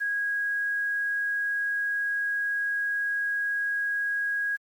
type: tone with quantisation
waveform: sine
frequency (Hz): 1647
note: G#6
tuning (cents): -15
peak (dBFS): -25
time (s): 0-4.57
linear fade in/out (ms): 20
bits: 9
effects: Opus 48 kbps